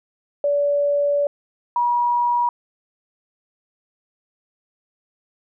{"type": "tone pair in turn", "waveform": "sine", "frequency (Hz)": [575, 962], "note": ["D5", "B5"], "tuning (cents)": [-37, -46], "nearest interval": "major sixth", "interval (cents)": 891, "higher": "second", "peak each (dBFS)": -16, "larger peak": "neither", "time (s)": [[0.44, 1.27], [1.76, 2.49]], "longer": "first", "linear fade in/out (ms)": 2, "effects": []}